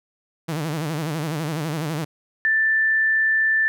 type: tone with vibrato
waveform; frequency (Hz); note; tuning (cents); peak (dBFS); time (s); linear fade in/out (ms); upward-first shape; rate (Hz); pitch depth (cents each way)
sawtooth; 155.5; D#3; -1; -20; 0.48-2.05; 10; sine; 12; 130
type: tone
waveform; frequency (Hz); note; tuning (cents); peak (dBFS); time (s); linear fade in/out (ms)
sine; 1768; A6; +8; -16; 2.45-3.68; 0
effects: none